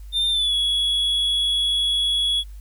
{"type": "tone with pitch glide", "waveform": "triangle", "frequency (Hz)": [3604, 3363], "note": ["A7", "G#7"], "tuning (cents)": [41, 21], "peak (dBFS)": -17, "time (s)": [0.12, 2.44], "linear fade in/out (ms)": 50, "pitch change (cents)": -120, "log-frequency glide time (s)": [0.3, 0.54], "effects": ["added 50 Hz sine -35 dBFS peak until 2.6 s", "white hiss -58 dBFS RMS until 2.6 s"]}